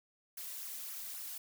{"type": "noise with flanger", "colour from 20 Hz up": "blue", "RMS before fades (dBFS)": -44, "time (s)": [0.37, 1.38], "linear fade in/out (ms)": 5, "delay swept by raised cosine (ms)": [0.23, 2.33], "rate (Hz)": 3.7, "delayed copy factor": -0.65, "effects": []}